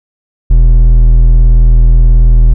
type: tone with hard clipping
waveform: sine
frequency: 40.74 Hz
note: E1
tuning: 20 cents flat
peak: -3 dBFS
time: 0.5-2.54 s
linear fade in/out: 10 ms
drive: 6 dB
effects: none